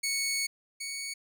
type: tone pair in turn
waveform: 15% pulse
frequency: 2217 / 2232 Hz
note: C#7 / C#7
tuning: 0 / +11 cents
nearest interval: unison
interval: 11 cents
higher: second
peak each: -22 / -28 dBFS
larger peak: first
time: 0.03-0.47 / 0.8-1.14 s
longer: first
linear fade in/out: 10 ms
effects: none